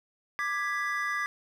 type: chord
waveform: triangle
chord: G# diminished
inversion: second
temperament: equal with one note detuned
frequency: 1183.5 / 1661.2 / 1975.5 Hz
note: D6 / G#6 / B6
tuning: +13 / 0 / 0 cents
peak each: -31 dBFS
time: 0.39-1.26 s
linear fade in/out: 0 ms
effects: 10-bit